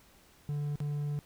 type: tone with dropouts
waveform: triangle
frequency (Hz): 146.3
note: D3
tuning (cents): -6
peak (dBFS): -29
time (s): 0.49-1.19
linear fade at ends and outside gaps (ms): 0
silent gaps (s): 0.757-0.803
effects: pink hiss -61 dBFS RMS until 1.25 s